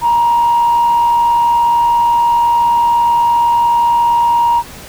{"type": "tone with frequency modulation", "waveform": "sine", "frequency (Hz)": 943, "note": "A#5", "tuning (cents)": 20, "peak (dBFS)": -7, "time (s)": [0.01, 4.63], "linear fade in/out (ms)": 50, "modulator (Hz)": 68.9, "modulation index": 0.24, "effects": ["tanh soft clip ceiling -5 dBFS", "pink hiss -33 dBFS RMS until 4.88 s"]}